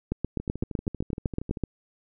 two click trains, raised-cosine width 3 ms, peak -13 / -21 dBFS, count 13 / 16, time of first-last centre 0.12-1.637 / 0.4-1.572 s, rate 7.91 / 12.8 Hz, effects none

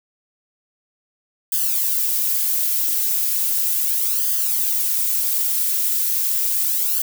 violet noise with flanger, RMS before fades -20 dBFS, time 1.52-7.02 s, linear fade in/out 5 ms, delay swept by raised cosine 0.62 to 4.32 ms, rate 0.36 Hz, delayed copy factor +0.85, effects none

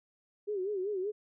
sine tone with vibrato, 393.4 Hz, G4, 6 cents sharp, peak -31 dBFS, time 0.47-1.12 s, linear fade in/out 20 ms, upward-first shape sine, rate 5.2 Hz, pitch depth 130 cents each way, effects none

